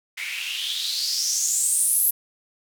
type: noise with band-pass filter sweep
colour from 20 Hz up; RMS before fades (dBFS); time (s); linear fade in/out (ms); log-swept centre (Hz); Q
blue; -24; 0.17-2.11; 10; 2100 to 12000; 6.1
effects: none